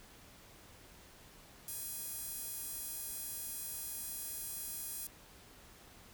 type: tone with high-pass filter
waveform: sawtooth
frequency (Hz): 830.6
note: G#5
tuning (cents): 0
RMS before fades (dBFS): -43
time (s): 1.68-5.07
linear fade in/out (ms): 2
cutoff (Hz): 9700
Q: 1.1
effects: pink hiss -58 dBFS RMS until 6.13 s